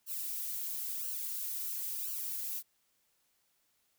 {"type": "noise with flanger", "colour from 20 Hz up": "violet", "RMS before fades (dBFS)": -38, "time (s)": [0.06, 2.63], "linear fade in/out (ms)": 50, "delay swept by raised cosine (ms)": [0.68, 4.28], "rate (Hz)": 0.98, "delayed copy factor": 0.95, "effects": ["white hiss -75 dBFS RMS until 3.98 s"]}